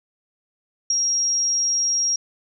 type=tone with ADSR envelope; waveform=sine; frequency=5620 Hz; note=F8; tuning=10 cents sharp; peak=-13 dBFS; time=0.9-2.16 s; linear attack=6 ms; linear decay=4 ms; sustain=-5 dB; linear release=4 ms; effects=none